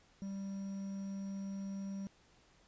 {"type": "tone with quantisation", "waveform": "triangle", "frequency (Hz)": 196, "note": "G3", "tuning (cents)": 0, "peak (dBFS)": -37, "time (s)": [0.22, 2.07], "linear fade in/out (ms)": 0, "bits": 10, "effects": ["pink hiss -67 dBFS RMS until 2.67 s", "resampled to 16000 Hz"]}